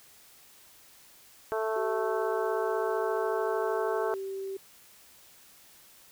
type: harmonic tone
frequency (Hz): 220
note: A3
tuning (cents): 0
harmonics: 2 / 3 / 4 / 5 / 6 / 7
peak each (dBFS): -30 / -34 / -36 / -38 / -40 / -41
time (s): 1.52-4.14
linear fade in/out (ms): 0
type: tone with pitch glide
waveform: sine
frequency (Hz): 382.2 to 387.3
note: G4 to G4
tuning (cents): -44 to -21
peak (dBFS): -33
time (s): 1.76-4.57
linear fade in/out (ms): 5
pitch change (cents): +23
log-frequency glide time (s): 2.08-3.47
effects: white hiss -56 dBFS RMS until 6.11 s